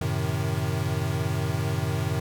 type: chord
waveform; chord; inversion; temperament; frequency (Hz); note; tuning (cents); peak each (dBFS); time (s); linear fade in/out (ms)
square; F# diminished seventh; none; equal; 92.5 / 110 / 130.81 / 155.56; F#2 / A2 / C3 / Eb3; 0 / 0 / 0 / 0; -31; 0.01-2.2; 5
effects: none